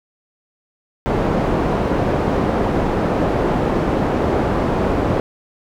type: low-pass noise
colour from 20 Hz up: white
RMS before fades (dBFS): -18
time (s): 1.06-5.2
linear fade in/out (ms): 0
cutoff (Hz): 570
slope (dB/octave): 12
effects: none